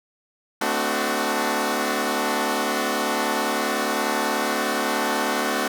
10% pulse chord, D dominant seventh, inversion second, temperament equal with one note detuned, 220 / 256.7 / 293.7 / 370 Hz, A3 / C4 / D4 / F#4, 0 / -33 / 0 / 0 cents, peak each -19 dBFS, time 0.61-5.68 s, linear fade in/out 5 ms, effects none

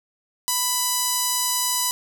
5% pulse tone with notch filter, 993 Hz, B5, 9 cents sharp, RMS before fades -23 dBFS, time 0.48-1.91 s, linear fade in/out 0 ms, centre 2300 Hz, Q 1.1, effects none

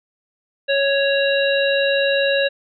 harmonic tone, 554.4 Hz, C#5, in tune, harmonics 1 / 3 / 5 / 7, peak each -17 / -22 / -24 / -25 dBFS, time 0.68-2.49 s, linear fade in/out 20 ms, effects none

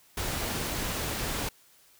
pink noise, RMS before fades -32 dBFS, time 0.17-1.49 s, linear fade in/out 5 ms, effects white hiss -60 dBFS RMS until 1.99 s

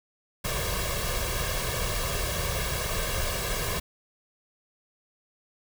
pink noise with comb filter, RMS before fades -29 dBFS, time 0.44-3.8 s, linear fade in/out 10 ms, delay 1.8 ms, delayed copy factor +0.8, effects none

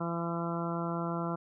harmonic tone, 169.1 Hz, E3, 44 cents sharp, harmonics 1 / 2 / 3 / 4 / 5 / 6 / 7 / 8, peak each -34 / -38 / -42 / -40 / -45 / -41 / -44 / -41 dBFS, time 0-1.36 s, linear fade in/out 10 ms, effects none

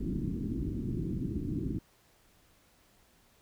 white low-pass noise, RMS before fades -34 dBFS, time 0-1.79 s, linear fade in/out 10 ms, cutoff 330 Hz, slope 48 dB/octave, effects pink hiss -65 dBFS RMS until 3.41 s

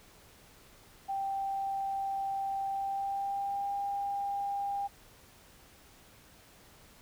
sine tone with pitch glide, 784 to 800.9 Hz, G5 to G5, 0 to +37 cents, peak -31 dBFS, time 1.08-4.88 s, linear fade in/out 20 ms, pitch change +37 cents, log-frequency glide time 2.69-3.73 s, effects pink hiss -58 dBFS RMS until 7.01 s

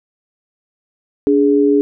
sine tone pair together, 288.8 / 415.3 Hz, D4 / G#4, -29 / 0 cents, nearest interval tritone, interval 629 cents, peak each -12 dBFS, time 1.27-1.81 s, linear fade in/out 0 ms, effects none

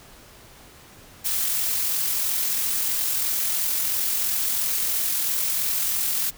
blue noise with amplitude modulation, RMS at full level -23 dBFS, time 1.24-6.31 s, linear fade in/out 20 ms, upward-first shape sine, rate 43 Hz, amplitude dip 25%, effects pink hiss -48 dBFS RMS until 6.37 s

